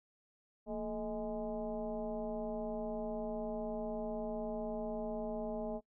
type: tone with frequency modulation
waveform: sine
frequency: 430 Hz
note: A4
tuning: 40 cents flat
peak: -36 dBFS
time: 0.66-5.81 s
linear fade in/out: 50 ms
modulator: 201 Hz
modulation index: 1.6
effects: noise-tail reverb RT60 0.1 s tail -23 dB re dry